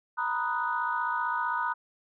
sine chord, B major seventh, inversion third, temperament equal, 932.3 / 987.8 / 1244.5 / 1480 Hz, A#5 / B5 / D#6 / F#6, 0 / 0 / 0 / 0 cents, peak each -32 dBFS, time 0.17-1.74 s, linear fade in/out 20 ms, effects tanh soft clip ceiling -16 dBFS

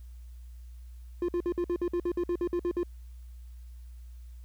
triangle tone bursts, 350 Hz, F4, 4 cents sharp, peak -24 dBFS, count 14, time 1.22-2.832 s, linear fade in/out 2 ms, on 65 ms, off 54 ms, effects added 60 Hz sine -43 dBFS peak until 4.44 s + white hiss -68 dBFS RMS until 4.44 s

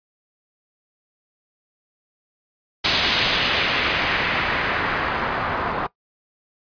white noise with low-pass filter sweep, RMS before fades -22 dBFS, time 2.84-5.87 s, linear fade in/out 10 ms, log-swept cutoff 4100 to 1100 Hz, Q 1.4, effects noise-tail reverb RT60 0.1 s tail -19 dB re dry + resampled to 11025 Hz

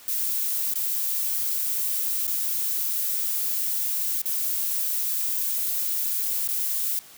violet noise with dropouts, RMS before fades -26 dBFS, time 0.08-6.99 s, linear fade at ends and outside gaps 0 ms, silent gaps 0.737-0.756 / 2.268-2.278 / 4.217-4.257 / 6.475-6.488 s, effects white hiss -48 dBFS RMS until 7.17 s + high-pass 60 Hz 12 dB/octave

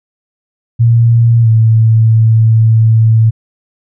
sine tone with pitch glide, 116.54 to 111.92 Hz, A#2 to A2, 0 to +30 cents, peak -4 dBFS, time 0.79-3.31 s, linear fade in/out 20 ms, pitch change -70 cents, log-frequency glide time 1.42-1.48 s, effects none

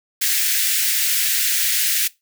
white high-pass noise, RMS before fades -19 dBFS, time 0.21-2.08 s, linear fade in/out 10 ms, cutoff 1600 Hz, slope 48 dB/octave, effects noise-tail reverb RT60 0.2 s tail -20 dB re dry

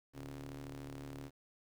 sawtooth ring-modulated tone, 73.42 Hz, D2, in tune, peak -38 dBFS, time 0.13-1.31 s, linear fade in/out 50 ms, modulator 203 Hz, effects 11-bit

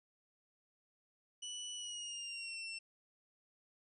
25% pulse tone with pitch glide, 2960 to 2699 Hz, F#7 to E7, 0 to +40 cents, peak -39 dBFS, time 1.42-2.79 s, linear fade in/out 10 ms, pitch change -160 cents, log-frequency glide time 1.75-2.58 s, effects resampled to 24000 Hz

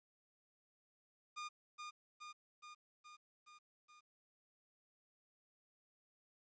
sawtooth tone with echo, 1216 Hz, D#6, 40 cents flat, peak -40 dBFS, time 1.36-1.49 s, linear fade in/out 20 ms, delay 420 ms, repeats 6, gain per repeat -3 dB, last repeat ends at 4.01 s, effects resampled to 16000 Hz + 13-bit

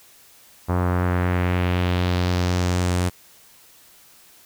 sawtooth tone with low-pass filter sweep, 89.6 Hz, F2, 45 cents sharp, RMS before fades -21 dBFS, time 0.68-3.1 s, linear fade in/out 20 ms, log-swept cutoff 1100 to 10000 Hz, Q 1.7, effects white hiss -51 dBFS RMS until 4.45 s

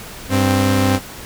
sawtooth tone pair together, 98 / 262.1 Hz, G2 / C4, 0 / +3 cents, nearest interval octave + perfect fourth, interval 1703 cents, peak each -12 dBFS, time 0.29-1 s, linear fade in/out 50 ms, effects pink hiss -34 dBFS RMS until 1.25 s

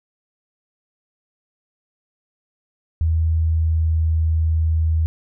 sine tone with pitch glide, 80.8 to 80.15 Hz, E2 to E2, -34 to -48 cents, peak -15 dBFS, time 3.01-5.06 s, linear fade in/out 0 ms, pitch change -14 cents, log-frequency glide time 3.28-4.15 s, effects none

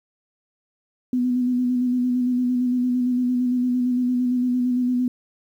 sine tone with vibrato, 248.7 Hz, B3, 12 cents sharp, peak -18 dBFS, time 1.13-5.08 s, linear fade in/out 2 ms, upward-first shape square, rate 8.8 Hz, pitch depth 21 cents each way, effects 9-bit

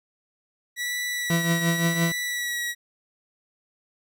sawtooth tone with vibrato, 1941 Hz, B6, 31 cents flat, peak -23 dBFS, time 0.76-2.75 s, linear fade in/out 50 ms, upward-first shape sine, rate 0.91 Hz, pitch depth 21 cents each way
40% pulse tone with tremolo, 167.8 Hz, E3, 31 cents sharp, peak -18 dBFS, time 1.3-2.12 s, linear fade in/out 2 ms, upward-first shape triangle, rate 5.8 Hz, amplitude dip 75%
effects none

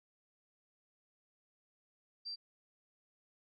sine tone, 4699 Hz, D8, in tune, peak -40 dBFS, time 2.25-2.36 s, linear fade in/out 20 ms, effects none

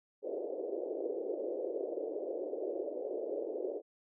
pink band-pass noise, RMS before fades -38 dBFS, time 0.22-3.82 s, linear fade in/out 50 ms, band 350 to 580 Hz, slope 48 dB/octave, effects none

